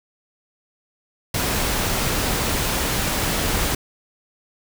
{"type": "noise", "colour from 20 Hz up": "pink", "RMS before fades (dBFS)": -22, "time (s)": [1.34, 3.75], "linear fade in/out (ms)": 5, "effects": []}